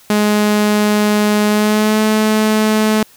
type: tone with pitch glide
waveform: sawtooth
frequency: 209.6 to 215.9 Hz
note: G#3 to A3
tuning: +16 to -33 cents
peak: -7 dBFS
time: 0.1-3.03 s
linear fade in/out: 2 ms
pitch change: +51 cents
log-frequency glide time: 1.47-2 s
effects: white hiss -46 dBFS RMS until 3.16 s